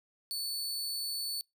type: tone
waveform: sawtooth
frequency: 4464 Hz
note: C#8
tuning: 11 cents sharp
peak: -31 dBFS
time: 0.31-1.41 s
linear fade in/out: 0 ms
effects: noise-tail reverb RT60 0.2 s tail -26 dB re dry